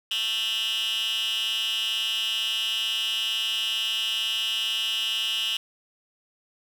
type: tone with high-pass filter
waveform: 10% pulse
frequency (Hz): 222.2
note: A3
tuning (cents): +17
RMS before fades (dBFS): -27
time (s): 0.11-5.57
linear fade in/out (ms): 2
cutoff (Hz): 2900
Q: 8.8
effects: none